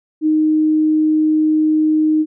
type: tone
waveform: sine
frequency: 310 Hz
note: D#4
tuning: 6 cents flat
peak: -11 dBFS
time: 0.21-2.26 s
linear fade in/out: 50 ms
effects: none